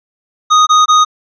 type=tone bursts; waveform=square; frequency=1244.5 Hz; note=D#6; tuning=in tune; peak=-6 dBFS; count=3; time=0.5-1.05 s; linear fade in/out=20 ms; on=170 ms; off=20 ms; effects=resampled to 16000 Hz